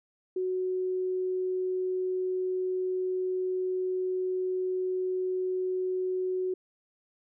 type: tone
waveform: sine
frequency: 370 Hz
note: F#4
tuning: in tune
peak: -27 dBFS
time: 0.36-6.54 s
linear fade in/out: 5 ms
effects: none